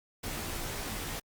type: noise with comb filter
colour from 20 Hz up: pink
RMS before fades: -37 dBFS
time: 0.23-1.2 s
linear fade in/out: 10 ms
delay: 16 ms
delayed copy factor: -0.7
effects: Opus 48 kbps